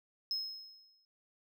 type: tone with exponential decay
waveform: triangle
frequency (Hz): 5160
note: E8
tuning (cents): -38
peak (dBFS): -30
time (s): 0.31-1.05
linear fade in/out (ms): 1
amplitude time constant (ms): 160
effects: none